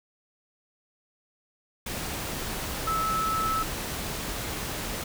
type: tone in noise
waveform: sine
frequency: 1305 Hz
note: E6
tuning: 18 cents flat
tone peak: -25 dBFS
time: 2.87-3.63 s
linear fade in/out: 5 ms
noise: pink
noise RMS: -33 dBFS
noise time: 1.86-5.04 s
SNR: +5 dB
effects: none